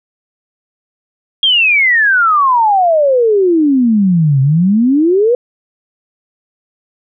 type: exponential two-way sweep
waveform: sine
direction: down then up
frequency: 3287 to 130.81 to 503 Hz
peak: -7 dBFS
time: 1.43-5.35 s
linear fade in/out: 2 ms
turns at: 4.41 s
effects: none